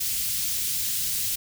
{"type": "band-stop noise", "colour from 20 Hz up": "white", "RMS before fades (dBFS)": -27, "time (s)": [0, 1.36], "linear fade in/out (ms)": 10, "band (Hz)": [140, 3400], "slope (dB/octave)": 12, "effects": []}